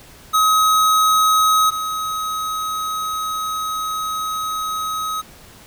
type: tone pair in turn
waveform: square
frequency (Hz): 1270 / 1270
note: D#6 / D#6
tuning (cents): +35 / +35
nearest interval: unison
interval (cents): 0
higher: neither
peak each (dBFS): -13 / -22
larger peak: first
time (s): 0.33-1.71 / 1.71-5.22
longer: second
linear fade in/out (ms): 20
effects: pink hiss -44 dBFS RMS until 5.66 s